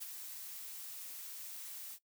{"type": "noise with ADSR envelope", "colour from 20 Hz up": "blue", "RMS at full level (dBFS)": -42, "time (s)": [0, 1.99], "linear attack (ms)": 22, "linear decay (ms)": 20, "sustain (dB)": -5, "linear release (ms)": 63, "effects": ["noise-tail reverb RT60 0.1 s tail -17 dB re dry"]}